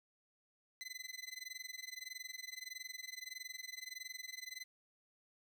20% pulse tone with amplitude modulation, 2026 Hz, B6, 44 cents sharp, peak -37 dBFS, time 0.81-4.64 s, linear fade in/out 0 ms, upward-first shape sine, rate 21.6 Hz, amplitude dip 95%, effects none

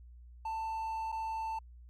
triangle tone with dropouts, 889 Hz, A5, 18 cents sharp, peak -32 dBFS, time 0.45-1.59 s, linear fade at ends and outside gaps 5 ms, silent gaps 1.119-1.124 s, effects added 60 Hz sine -50 dBFS peak until 1.89 s + MP3 96 kbps

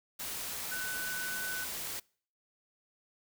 sine tone in noise, 1500 Hz, F#6, 23 cents sharp, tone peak -36 dBFS, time 0.71-1.65 s, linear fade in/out 10 ms, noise white, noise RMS -39 dBFS, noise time 0.19-2 s, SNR 0 dB, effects noise-tail reverb RT60 0.5 s tail -26 dB re dry

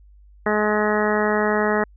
harmonic tone, 211.3 Hz, G#3, 30 cents sharp, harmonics 1 / 2 / 3 / 4 / 5 / 6 / 7 / 8 / 9, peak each -24 / -22 / -25 / -27 / -30 / -28 / -31 / -29 / -28 dBFS, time 0.46-1.84 s, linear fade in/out 5 ms, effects added 50 Hz sine -46 dBFS peak until 1.96 s

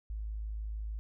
sine tone, 53.3 Hz, G#1, 46 cents sharp, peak -35 dBFS, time 0.1-0.99 s, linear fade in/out 0 ms, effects none

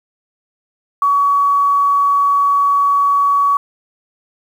sine tone, 1130 Hz, C#6, 33 cents sharp, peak -10 dBFS, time 1.02-3.57 s, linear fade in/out 2 ms, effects 7-bit

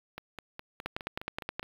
two click trains, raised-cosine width 0.3 ms, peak -16 / -23 dBFS, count 8 / 8, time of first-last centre 0.86-1.595 / 0.18-1.629 s, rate 9.52 / 4.83 Hz, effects low-pass 4000 Hz 12 dB/octave + 7-bit

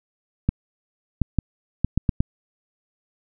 clicks, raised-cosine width 5 ms, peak -6 dBFS, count 7, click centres 0.49 / 1.217 / 1.387 / 1.846 / 1.976 / 2.092 / 2.205 s, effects none

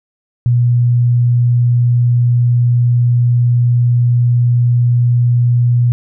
sine tone, 121.1 Hz, B2, 34 cents flat, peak -8 dBFS, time 0.46-5.92 s, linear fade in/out 0 ms, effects none

